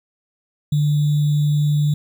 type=tone with sample-and-hold; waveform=sine; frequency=148.1 Hz; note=D3; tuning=15 cents sharp; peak=-14 dBFS; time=0.72-1.94 s; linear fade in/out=5 ms; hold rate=3675 Hz; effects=none